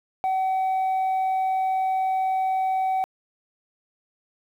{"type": "tone", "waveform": "sine", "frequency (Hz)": 758, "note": "F#5", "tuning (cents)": 42, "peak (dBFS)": -18, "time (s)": [0.24, 3.04], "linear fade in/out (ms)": 0, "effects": ["tanh soft clip ceiling -20 dBFS", "9-bit"]}